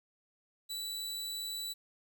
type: tone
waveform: sawtooth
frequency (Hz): 3951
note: B7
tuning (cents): 0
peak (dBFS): -34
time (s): 0.69-1.74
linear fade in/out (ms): 20
effects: 11-bit